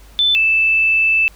sine tone pair in turn, 3520 / 2637 Hz, A7 / E7, 0 / 0 cents, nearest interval perfect fourth, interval 500 cents, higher first, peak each -11 dBFS, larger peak neither, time 0.19-0.35 / 0.35-1.28 s, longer second, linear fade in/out 0 ms, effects added 50 Hz sine -41 dBFS peak until 1.35 s + pink hiss -48 dBFS RMS until 1.35 s

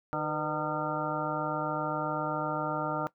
harmonic tone with a mistuned harmonic, 152.3 Hz, D#3, 37 cents flat, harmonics 1 / 2 / 3 / 4 / 5 / 6 / 8 / 9, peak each -38 / -37 / -40 / -36 / -39 / -36 / -38 / -36 dBFS, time 0.13-3.07 s, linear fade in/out 0 ms, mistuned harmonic 3, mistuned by +120 cents, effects noise-tail reverb RT60 0.1 s tail -18 dB re dry

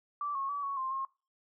sine tone with pitch steps, 1163 / 1091 / 1146 / 1111 / 1051 / 1074 Hz, D6 / C#6 / D6 / C#6 / C6 / C6, -17 / -28 / -43 / +4 / +7 / +45 cents, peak -32 dBFS, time 0.21-1.05 s, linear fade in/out 2 ms, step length 140 ms, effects noise-tail reverb RT60 0.3 s tail -22 dB re dry

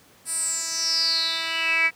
10% pulse tone with band-pass filter sweep, 327.7 Hz, E4, 10 cents flat, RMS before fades -24 dBFS, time 0.25-1.91 s, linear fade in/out 50 ms, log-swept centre 9600 to 2200 Hz, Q 9.7, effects pink hiss -54 dBFS RMS until 1.95 s + high-pass 100 Hz 12 dB/octave

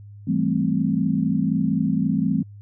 sine chord, A minor seventh, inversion second, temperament equal, 164.81 / 196 / 220 / 261.6 Hz, E3 / G3 / A3 / C4, 0 / 0 / 0 / 0 cents, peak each -24 dBFS, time 0.27-2.43 s, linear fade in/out 10 ms, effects added 102 Hz sine -39 dBFS peak until 2.61 s

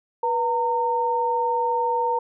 sine tone pair together, 486.7 / 917 Hz, B4 / A#5, -25 / -29 cents, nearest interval major seventh, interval 1096 cents, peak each -25 / -21 dBFS, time 0.23-2.19 s, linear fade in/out 5 ms, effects none

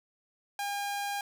sawtooth tone, 808 Hz, G#5, 48 cents flat, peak -28 dBFS, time 0.59-1.21 s, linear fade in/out 2 ms, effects none

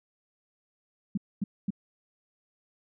sine tone bursts, 199.3 Hz, G3, 29 cents sharp, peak -25 dBFS, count 3, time 1.15-1.705 s, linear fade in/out 5 ms, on 25 ms, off 240 ms, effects none

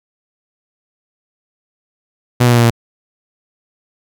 sawtooth tone with pitch steps, 122.9 / 121.28 / 119.68 / 118.1 / 116.54 Hz, B2 / B2 / A#2 / A#2 / A#2, -8 / -31 / +46 / +23 / 0 cents, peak -4 dBFS, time 2.4-2.705 s, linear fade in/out 10 ms, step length 61 ms, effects none

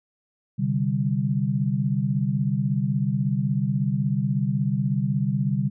sine chord, C suspended second, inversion none, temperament just, 130.81 / 147.16 / 196.22 Hz, C3 / D3 / G3, 0 / +4 / +2 cents, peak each -25 dBFS, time 0.58-5.7 s, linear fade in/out 20 ms, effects none

